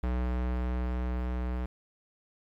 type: tone with level ramp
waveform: square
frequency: 61.8 Hz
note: B1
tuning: 2 cents sharp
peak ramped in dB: -28 to -31 dBFS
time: 0.03-1.66 s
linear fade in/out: 5 ms
effects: low-pass 2000 Hz 12 dB/octave + 10-bit